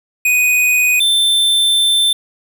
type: tone pair in turn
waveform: square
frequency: 2489 / 3550 Hz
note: D#7 / A7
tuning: 0 / +15 cents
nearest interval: tritone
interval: 615 cents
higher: second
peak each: -11 dBFS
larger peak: neither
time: 0.25-1 / 1-2.13 s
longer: second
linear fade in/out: 5 ms
effects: none